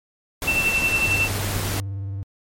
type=noise; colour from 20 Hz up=pink; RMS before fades=-27 dBFS; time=0.42-1.8 s; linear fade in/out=0 ms
type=tone with tremolo; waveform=sine; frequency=2680 Hz; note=E7; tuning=28 cents sharp; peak=-16 dBFS; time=0.47-1.28 s; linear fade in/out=10 ms; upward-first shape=sine; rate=11 Hz; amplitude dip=55%
type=tone with vibrato; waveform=triangle; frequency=98.3 Hz; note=G2; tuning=5 cents sharp; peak=-24 dBFS; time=1.07-2.23 s; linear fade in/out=0 ms; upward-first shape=sine; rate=19 Hz; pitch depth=51 cents each way
effects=MP3 64 kbps